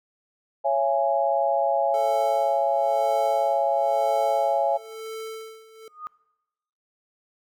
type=chord; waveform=sine; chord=C# minor; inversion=none; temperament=equal with one note detuned; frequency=554.4 / 673.5 / 830.6 Hz; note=C#5 / E5 / G#5; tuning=0 / +37 / 0 cents; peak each=-24 dBFS; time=0.64-4.78 s; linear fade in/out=20 ms
type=tone with tremolo; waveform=square; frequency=442.8 Hz; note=A4; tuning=11 cents sharp; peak=-32 dBFS; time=1.94-5.88 s; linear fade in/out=2 ms; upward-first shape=sine; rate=1 Hz; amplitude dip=85%
type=tone with exponential growth; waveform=sine; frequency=1233 Hz; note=D#6; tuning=16 cents flat; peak=-28 dBFS; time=5.84-6.07 s; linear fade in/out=0 ms; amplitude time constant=48 ms
effects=noise-tail reverb RT60 1.0 s tail -23 dB re dry